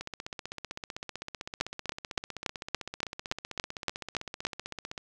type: two click trains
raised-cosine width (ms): 0.2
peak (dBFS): -10 / -20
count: 11 / 79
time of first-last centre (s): 1.61-4.451 / 0.01-4.978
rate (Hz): 3.52 / 15.7
effects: none

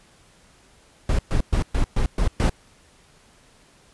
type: noise bursts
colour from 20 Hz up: brown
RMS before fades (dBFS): -19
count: 7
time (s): 1.09-2.496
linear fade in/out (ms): 2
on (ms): 98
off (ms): 120
effects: pink hiss -55 dBFS RMS until 3.93 s + resampled to 24000 Hz

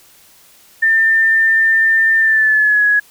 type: tone with pitch glide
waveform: sine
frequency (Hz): 1796 to 1675.7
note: A6 to G#6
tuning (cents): +35 to +15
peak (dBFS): -9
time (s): 0.82-3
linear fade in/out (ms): 10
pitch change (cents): -120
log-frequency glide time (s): 2.19-2.85
effects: white hiss -47 dBFS RMS until 3.1 s

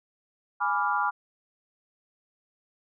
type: chord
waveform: sine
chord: G# diminished seventh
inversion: none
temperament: equal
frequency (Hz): 830.6 / 987.8 / 1174.7 / 1396.9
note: G#5 / B5 / D6 / F6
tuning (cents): 0 / 0 / 0 / 0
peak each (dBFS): -29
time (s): 0.6-1.11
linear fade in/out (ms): 20
effects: none

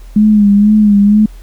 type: tone with vibrato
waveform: sine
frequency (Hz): 207.7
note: G#3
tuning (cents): 0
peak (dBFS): -4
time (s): 0.16-1.26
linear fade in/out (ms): 5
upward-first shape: sine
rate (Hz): 2.1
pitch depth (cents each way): 54
effects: added 41 Hz sine -29 dBFS peak until 1.42 s + pink hiss -46 dBFS RMS until 1.42 s

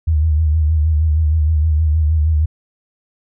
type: tone with vibrato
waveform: sine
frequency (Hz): 77.78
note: D#2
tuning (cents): 0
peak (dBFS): -11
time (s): 0.07-2.46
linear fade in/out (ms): 10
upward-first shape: sine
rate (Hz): 6.4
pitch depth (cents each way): 68
effects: none

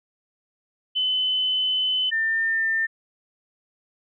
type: tone pair in turn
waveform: sine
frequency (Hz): 3028 / 1800.5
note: F#7 / A6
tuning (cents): +39 / +39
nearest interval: major sixth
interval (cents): 900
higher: first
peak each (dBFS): -20 / -20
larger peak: neither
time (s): 0.95-2.11 / 2.11-2.87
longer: first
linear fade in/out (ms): 20
effects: none

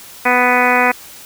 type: harmonic tone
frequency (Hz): 247.9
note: B3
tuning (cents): +7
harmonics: 1 / 2 / 3 / 4 / 5 / 6 / 7 / 8 / 9 / 10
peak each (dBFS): -21 / -19 / -17 / -18 / -21 / -20 / -22 / -18 / -22 / -20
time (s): 0.25-0.92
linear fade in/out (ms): 10
effects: white hiss -37 dBFS RMS until 1.25 s

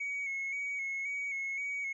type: tone with vibrato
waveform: triangle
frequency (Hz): 2217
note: C#7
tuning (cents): 0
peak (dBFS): -31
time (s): 0-1.93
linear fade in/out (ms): 10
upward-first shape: square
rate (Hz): 1.9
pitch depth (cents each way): 30
effects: tanh soft clip ceiling -29 dBFS + resampled to 22050 Hz

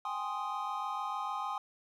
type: chord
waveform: triangle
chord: Ab major seventh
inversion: third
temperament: equal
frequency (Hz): 784 / 830.6 / 1046.5 / 1244.5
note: G5 / Ab5 / C6 / Eb6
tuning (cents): 0 / 0 / 0 / 0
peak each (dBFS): -40 / -38 / -37 / -37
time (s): 0.05-1.58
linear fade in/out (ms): 2
effects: none

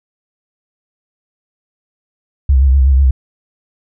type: tone with vibrato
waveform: sine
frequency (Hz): 67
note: C2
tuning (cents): +42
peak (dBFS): -6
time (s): 2.49-3.11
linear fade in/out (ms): 5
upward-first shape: sine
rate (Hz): 8.1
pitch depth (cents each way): 78
effects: none

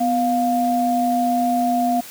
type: tone pair together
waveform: sine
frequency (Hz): 248.9 / 704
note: B3 / F5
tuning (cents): +14 / +14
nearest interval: octave + tritone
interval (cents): 1800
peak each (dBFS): -20 / -18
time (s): 0-2.01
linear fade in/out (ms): 10
effects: white hiss -38 dBFS RMS until 2.1 s

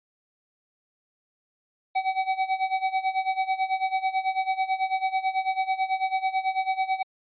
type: tone with tremolo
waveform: square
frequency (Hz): 761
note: F#5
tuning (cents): +48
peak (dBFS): -21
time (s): 1.95-7.03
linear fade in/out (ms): 10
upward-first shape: sine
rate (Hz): 9.1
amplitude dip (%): 85
effects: resampled to 8000 Hz

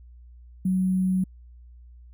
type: tone with sample-and-hold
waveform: sine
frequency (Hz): 186.3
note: F#3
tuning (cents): +12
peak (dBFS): -20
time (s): 0.65-1.24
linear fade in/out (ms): 5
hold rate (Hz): 11025
effects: added 60 Hz sine -45 dBFS peak until 2.13 s

